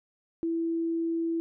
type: tone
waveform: sine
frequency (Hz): 331.3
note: E4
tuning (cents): +9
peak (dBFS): -26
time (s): 0.43-1.4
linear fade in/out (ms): 0
effects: none